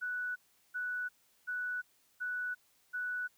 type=tone bursts; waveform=sine; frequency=1480 Hz; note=F#6; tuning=in tune; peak=-34 dBFS; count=5; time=0.01-3.28 s; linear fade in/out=20 ms; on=350 ms; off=380 ms; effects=white hiss -70 dBFS RMS until 3.37 s